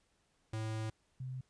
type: tone pair in turn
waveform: square / sine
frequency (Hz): 110 / 129.16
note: A2 / C3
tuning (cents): 0 / -22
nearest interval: minor third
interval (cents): 278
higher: second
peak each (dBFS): -37 / -39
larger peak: first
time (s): 0.53-0.9 / 1.2-1.41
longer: first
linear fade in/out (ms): 5
effects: pink hiss -75 dBFS RMS until 1.49 s + resampled to 22050 Hz